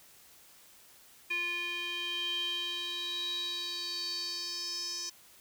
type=tone with band-pass filter sweep; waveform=square; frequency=349.2 Hz; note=F4; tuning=in tune; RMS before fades=-36 dBFS; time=1.3-5.1 s; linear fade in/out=10 ms; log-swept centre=2500 to 5600 Hz; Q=8.2; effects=white hiss -58 dBFS RMS until 5.4 s

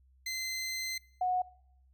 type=tone pair in turn; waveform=20% pulse / sine; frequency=2063 / 731.7 Hz; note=C7 / F#5; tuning=-25 / -20 cents; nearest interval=octave + tritone; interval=1795 cents; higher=first; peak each=-29 / -27 dBFS; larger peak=second; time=0.26-0.98 / 1.21-1.42 s; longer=first; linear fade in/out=5 ms; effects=noise-tail reverb RT60 0.8 s tail -23 dB re dry + added 65 Hz sine -61 dBFS peak until 1.93 s

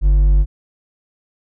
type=tone with hard clipping; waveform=triangle; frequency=48.58 Hz; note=G1; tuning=15 cents flat; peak=-10 dBFS; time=0.01-0.46 s; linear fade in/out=50 ms; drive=7 dB; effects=none

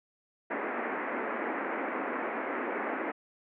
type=band-pass noise; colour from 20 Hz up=pink; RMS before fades=-34 dBFS; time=0.5-3.12 s; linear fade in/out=10 ms; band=240 to 2200 Hz; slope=48 dB/octave; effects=none

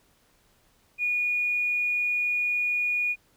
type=tone with tanh clipping; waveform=triangle; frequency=2449 Hz; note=D#7; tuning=28 cents flat; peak=-23 dBFS; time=0.98-3.16 s; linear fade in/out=50 ms; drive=3 dB; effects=pink hiss -64 dBFS RMS until 3.36 s

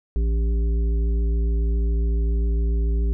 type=harmonic tone with a mistuned harmonic; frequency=56.7 Hz; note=A#1; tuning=47 cents flat; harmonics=1 / 3 / 5 / 7; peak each=-18 / -34 / -38 / -36 dBFS; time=0.16-3.13 s; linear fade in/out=0 ms; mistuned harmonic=3; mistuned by=+16 cents; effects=none

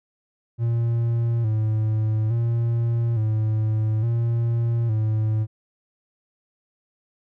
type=tone with vibrato; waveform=triangle; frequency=112.7 Hz; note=A2; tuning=42 cents sharp; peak=-17 dBFS; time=0.58-5.47 s; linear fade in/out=50 ms; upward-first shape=square; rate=0.58 Hz; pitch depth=61 cents each way; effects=none

